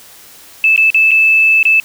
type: tone with dropouts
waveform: sine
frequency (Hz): 2625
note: E7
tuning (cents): -8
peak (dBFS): -6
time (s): 0.64-1.8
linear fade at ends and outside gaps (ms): 1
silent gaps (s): 0.762-0.777 / 0.903-0.945 / 1.109-1.115 / 1.629-1.653
effects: white hiss -39 dBFS RMS until 1.84 s